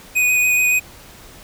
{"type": "tone with vibrato", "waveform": "square", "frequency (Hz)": 2489, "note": "D#7", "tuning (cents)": 0, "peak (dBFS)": -14, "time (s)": [0.15, 0.8], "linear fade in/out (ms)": 20, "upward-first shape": "square", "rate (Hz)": 7.1, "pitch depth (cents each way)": 10, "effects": ["pink hiss -42 dBFS RMS until 1.43 s"]}